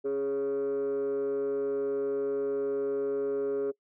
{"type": "tone with frequency modulation", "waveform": "sine", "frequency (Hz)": 415.3, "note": "G#4", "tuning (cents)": 0, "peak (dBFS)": -25, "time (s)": [0.04, 3.72], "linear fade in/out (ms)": 20, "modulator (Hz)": 140, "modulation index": 0.51, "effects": ["noise-tail reverb RT60 0.1 s tail -23 dB re dry", "tanh soft clip ceiling -26 dBFS"]}